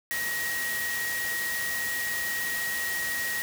sine tone in noise, 1894 Hz, A#6, 27 cents sharp, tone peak -29 dBFS, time 0.11-3.42 s, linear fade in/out 0 ms, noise white, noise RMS -34 dBFS, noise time 0.11-3.42 s, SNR +2 dB, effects none

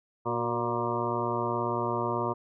harmonic tone with a mistuned harmonic, 118.3 Hz, A#2, 26 cents sharp, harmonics 1 / 2 / 3 / 4 / 5 / 6 / 8 / 9 / 10, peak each -36 / -37 / -33 / -37 / -36 / -38 / -33 / -36 / -36 dBFS, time 0.25-2.34 s, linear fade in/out 20 ms, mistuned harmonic 3, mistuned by +38 cents, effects none

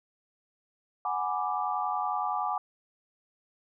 sine chord, G# half-diminished seventh, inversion third, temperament equal, 740 / 830.6 / 987.8 / 1174.7 Hz, F#5 / G#5 / B5 / D6, 0 / 0 / 0 / 0 cents, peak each -33 / -32 / -37 / -32 dBFS, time 1.05-2.58 s, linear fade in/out 2 ms, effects none

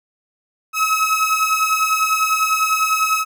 30% pulse beating tone pair, 1281 / 1291 Hz, E6 / E6, -50 / -37 cents, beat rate 10 Hz, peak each -15 / -17 dBFS, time 0.73-3.25 s, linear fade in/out 50 ms, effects none

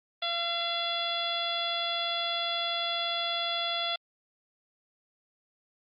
harmonic tone, 683 Hz, F5, 39 cents flat, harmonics 1 / 2 / 3 / 4 / 5 / 6 / 7, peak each -35 / -37 / -40 / -40 / -31 / -40 / -44 dBFS, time 0.22-3.96 s, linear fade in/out 5 ms, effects Opus 32 kbps

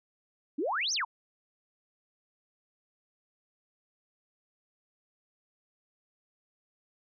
sine exponential two-way sweep, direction up then down, 260 to 6540 to 819 Hz, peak -28 dBFS, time 0.58-1.05 s, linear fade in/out 10 ms, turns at 0.93 s, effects none

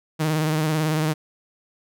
sawtooth tone with vibrato, 155.56 Hz, D#3, in tune, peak -16 dBFS, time 0.19-1.14 s, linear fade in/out 20 ms, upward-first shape sine, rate 18 Hz, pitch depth 46 cents each way, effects none

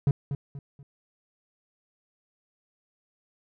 triangle tone with echo, 140 Hz, C#3, 18 cents sharp, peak -16 dBFS, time 0.07-0.11 s, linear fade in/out 2 ms, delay 240 ms, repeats 3, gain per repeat -9 dB, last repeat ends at 0.83 s, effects none

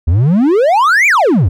triangle exponential two-way sweep, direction up then down, 74.3 to 2458 to 74.3 Hz, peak -5 dBFS, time 0.07-1.49 s, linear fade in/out 10 ms, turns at 1.07 s, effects none

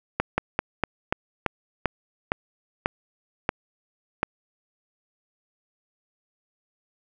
slowing click train, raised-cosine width 0.5 ms, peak -6 dBFS, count 11, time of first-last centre 0.2-4.231 s, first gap 180 ms, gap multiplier 1.17, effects none

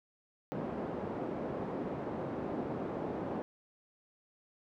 pink band-pass noise, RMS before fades -38 dBFS, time 0.52-3.42 s, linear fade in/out 0 ms, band 210 to 640 Hz, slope 12 dB/octave, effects none

